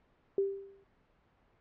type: tone with exponential decay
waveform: sine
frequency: 393.4 Hz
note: G4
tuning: 6 cents sharp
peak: -24 dBFS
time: 0.38-0.84 s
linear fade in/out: 2 ms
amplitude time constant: 100 ms
effects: pink hiss -69 dBFS RMS until 1.6 s + low-pass 2000 Hz 12 dB/octave